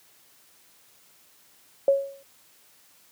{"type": "tone with exponential decay", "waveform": "sine", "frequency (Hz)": 552, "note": "C#5", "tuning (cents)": -7, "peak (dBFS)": -13, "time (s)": [1.88, 2.23], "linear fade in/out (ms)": 2, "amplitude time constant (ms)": 75, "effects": ["white hiss -58 dBFS RMS until 3.11 s", "high-pass 80 Hz 12 dB/octave"]}